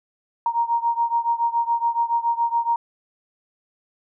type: beating tone pair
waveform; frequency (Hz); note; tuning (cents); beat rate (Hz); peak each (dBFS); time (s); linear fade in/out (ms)
sine; 932 / 939.1; A#5 / A#5; -1 / +13; 7.1; -21 / -23; 0.46-2.76; 2
effects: none